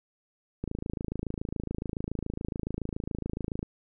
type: click train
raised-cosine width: 3 ms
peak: -19 dBFS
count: 82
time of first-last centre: 0.64-3.629 s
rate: 27.1 Hz
effects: none